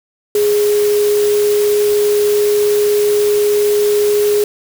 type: tone in noise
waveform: sine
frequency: 415.3 Hz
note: G#4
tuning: in tune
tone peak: -10 dBFS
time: 0.35-4.44 s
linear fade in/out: 2 ms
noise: white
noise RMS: -25 dBFS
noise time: 0.35-4.44 s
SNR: +12 dB
effects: none